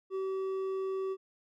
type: tone with hard clipping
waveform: sine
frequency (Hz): 382.7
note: G4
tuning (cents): -42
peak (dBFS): -33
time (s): 0.1-1.17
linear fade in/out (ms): 50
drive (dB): 5
effects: none